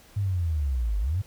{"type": "linear two-way sweep", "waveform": "sine", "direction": "down then up", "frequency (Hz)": [103.83, 48, 103.83], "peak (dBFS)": -23, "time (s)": [0.16, 1.22], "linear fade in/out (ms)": 10, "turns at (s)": 0.99, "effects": ["pink hiss -54 dBFS RMS until 1.26 s"]}